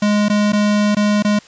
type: tone with dropouts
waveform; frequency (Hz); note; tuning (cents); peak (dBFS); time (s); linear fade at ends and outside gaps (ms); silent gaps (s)
square; 207.9; G#3; +2; -13; 0.02-1.39; 5; 0.285-0.298 / 0.522-0.531 / 0.949-0.967 / 1.225-1.247
effects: white hiss -44 dBFS RMS until 1.47 s + resampled to 16000 Hz